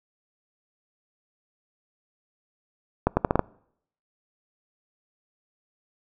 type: accelerating click train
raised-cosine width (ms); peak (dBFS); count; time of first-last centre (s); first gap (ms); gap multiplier
1; -5; 6; 3.07-3.393; 100; 0.78
effects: noise-tail reverb RT60 0.7 s tail -25 dB re dry